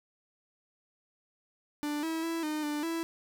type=tone with pitch steps; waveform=45% pulse; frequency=295.2 / 324.1 / 330.6 / 305.4 / 296.4 / 330.5 Hz; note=D4 / E4 / E4 / D#4 / D4 / E4; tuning=+9 / -29 / +5 / -32 / +16 / +5 cents; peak=-31 dBFS; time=1.83-3.03 s; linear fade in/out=0 ms; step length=200 ms; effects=none